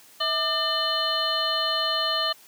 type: harmonic tone with a mistuned harmonic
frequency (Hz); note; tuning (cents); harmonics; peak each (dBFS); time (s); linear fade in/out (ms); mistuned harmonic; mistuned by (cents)
600; D5; +37; 1 / 2 / 3 / 5 / 6 / 7; -31 / -28 / -33 / -27 / -37 / -28; 0.2-2.33; 10; 1; +130
effects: white hiss -52 dBFS RMS until 2.47 s + high-pass 150 Hz 12 dB/octave